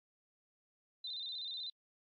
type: tone with vibrato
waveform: sine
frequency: 3828 Hz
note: A#7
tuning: 45 cents sharp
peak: -40 dBFS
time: 1.04-1.7 s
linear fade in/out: 5 ms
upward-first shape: square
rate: 16 Hz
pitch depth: 81 cents each way
effects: AAC 48 kbps